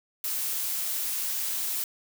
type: noise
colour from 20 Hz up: blue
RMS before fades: -30 dBFS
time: 0.24-1.84 s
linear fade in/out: 2 ms
effects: none